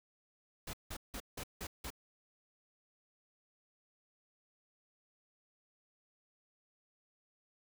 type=noise bursts; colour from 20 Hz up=pink; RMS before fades=-43 dBFS; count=6; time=0.67-1.904 s; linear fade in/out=5 ms; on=64 ms; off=170 ms; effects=none